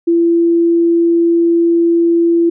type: tone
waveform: sine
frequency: 337.9 Hz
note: E4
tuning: 43 cents sharp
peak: -8 dBFS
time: 0.07-2.5 s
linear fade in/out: 10 ms
effects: none